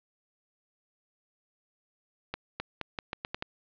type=accelerating click train; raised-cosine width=0.3 ms; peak=-17 dBFS; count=8; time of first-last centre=2.34-3.424 s; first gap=260 ms; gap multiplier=0.82; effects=resampled to 11025 Hz + 9-bit